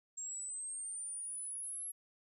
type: exponential sweep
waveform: sine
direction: up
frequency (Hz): 7459 to 11270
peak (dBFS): -40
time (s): 0.17-1.92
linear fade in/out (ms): 10
effects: none